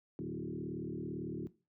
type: tone with frequency modulation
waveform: sine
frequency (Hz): 249.6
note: B3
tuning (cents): +19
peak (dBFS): -37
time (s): 0.19-1.47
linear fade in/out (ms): 0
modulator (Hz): 37.9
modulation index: 3.4
effects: noise-tail reverb RT60 0.3 s tail -17 dB re dry + high-pass 80 Hz 12 dB/octave